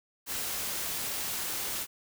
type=noise; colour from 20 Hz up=white; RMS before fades=-34 dBFS; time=0.26-1.87 s; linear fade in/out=50 ms; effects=none